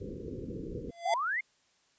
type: low-pass noise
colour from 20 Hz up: white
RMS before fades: -40 dBFS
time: 0-0.91 s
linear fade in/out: 10 ms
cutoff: 500 Hz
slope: 96 dB/octave
type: tone with exponential growth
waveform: square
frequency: 683 Hz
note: F5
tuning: 39 cents flat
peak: -24 dBFS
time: 0.89-1.14 s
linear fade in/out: 2 ms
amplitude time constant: 53 ms
type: exponential sweep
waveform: sine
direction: up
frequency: 698.5 to 2193 Hz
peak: -29 dBFS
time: 1.05-1.41 s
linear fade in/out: 10 ms
effects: white hiss -69 dBFS RMS until 1.98 s + resampled to 16000 Hz